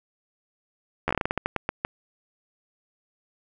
slowing click train, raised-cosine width 0.5 ms, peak -9 dBFS, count 14, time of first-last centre 1.08-1.849 s, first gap 12 ms, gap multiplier 1.24, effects none

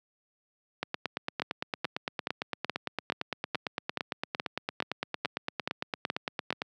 two click trains, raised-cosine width 0.3 ms, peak -13 / -14 dBFS, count 13 / 52, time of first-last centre 1.42-6.526 / 0.83-6.619 s, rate 2.35 / 8.81 Hz, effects high-pass 150 Hz 12 dB/octave

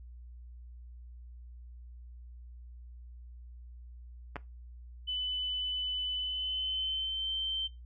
clicks, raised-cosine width 0.5 ms, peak -23 dBFS, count 2, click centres 4.358 / 4.365 s
sine tone with pitch glide, 3003 to 3109 Hz, F#7 to G7, +25 to -15 cents, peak -31 dBFS, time 5.07-7.68 s, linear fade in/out 20 ms, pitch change +60 cents, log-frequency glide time 6.15-7.33 s
effects noise-tail reverb RT60 0.2 s tail -18 dB re dry + added 60 Hz sine -46 dBFS peak until 7.85 s

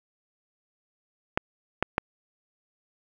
clicks, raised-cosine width 0.5 ms, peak -7 dBFS, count 3, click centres 1.375 / 1.826 / 1.981 s, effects 8-bit

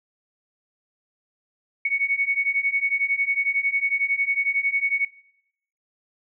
sine beating tone pair, 2217 / 2228 Hz, C#7 / C#7, 0 / +8 cents, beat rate 11 Hz, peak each -24 / -23 dBFS, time 1.85-5.05 s, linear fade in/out 5 ms, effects noise-tail reverb RT60 0.8 s tail -22 dB re dry

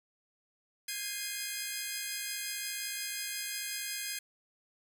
10% pulse chord, Ab major seventh, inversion third, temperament equal with one note detuned, 1601.9 / 1661.2 / 2093 / 2489 Hz, G6 / Ab6 / C7 / Eb7, +37 / 0 / 0 / 0 cents, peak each -35 / -34 / -32 / -31 dBFS, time 0.88-4.19 s, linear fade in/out 5 ms, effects none

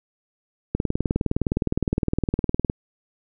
click train, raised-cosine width 3 ms, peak -8 dBFS, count 39, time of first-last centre 0.75-2.699 s, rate 19.5 Hz, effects none

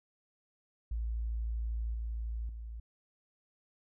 sine tone with level steps, 56.4 Hz, A1, 44 cents sharp, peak -32 / -34 / -40 dBFS, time 0.91-2.8 s, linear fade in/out 5 ms, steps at 1.94 / 2.49 s, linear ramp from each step 2 ms, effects none

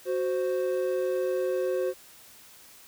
triangle tone pair together, 370 / 522.2 Hz, F#4 / C5, 0 / -3 cents, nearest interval tritone, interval 597 cents, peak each -26 dBFS, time 0.05-1.94 s, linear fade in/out 50 ms, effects white hiss -52 dBFS RMS until 2.87 s

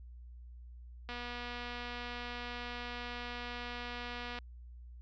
click train, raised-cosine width 0.3 ms, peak -27 dBFS, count 799, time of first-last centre 1.09-4.388 s, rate 242 Hz, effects added 60 Hz sine -48 dBFS peak until 5.01 s + resampled to 16000 Hz

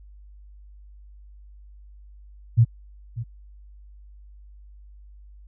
sine tone with echo, 115.9 Hz, A#2, 10 cents flat, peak -11 dBFS, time 2.57-2.65 s, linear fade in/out 20 ms, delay 590 ms, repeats 1, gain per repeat -15 dB, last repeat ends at 3.24 s, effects added 50 Hz sine -44 dBFS peak until 5.47 s

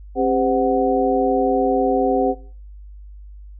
sine tone cluster, 268.2 / 399.8 / 512 / 742 Hz, C4 / G4 / C5 / F#5, +43 / +34 / -38 / +5 cents, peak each -21 dBFS, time 0.15-2.35 s, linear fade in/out 50 ms, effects noise-tail reverb RT60 0.5 s tail -20 dB re dry + added 50 Hz sine -36 dBFS peak until 3.59 s

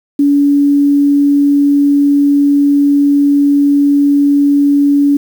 sine tone with quantisation, 284.9 Hz, C#4, 48 cents sharp, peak -6 dBFS, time 0.19-5.17 s, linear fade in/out 5 ms, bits 6, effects none

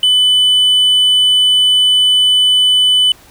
triangle tone with tanh clipping, 3000 Hz, F#7, 23 cents sharp, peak -8 dBFS, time 0.03-3.12 s, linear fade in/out 2 ms, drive 7 dB, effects pink hiss -43 dBFS RMS until 3.3 s

